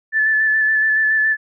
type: tone with vibrato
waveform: sine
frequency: 1745 Hz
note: A6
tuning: 15 cents flat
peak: -13 dBFS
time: 0.12-1.37 s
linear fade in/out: 50 ms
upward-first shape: square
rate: 7.1 Hz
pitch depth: 16 cents each way
effects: none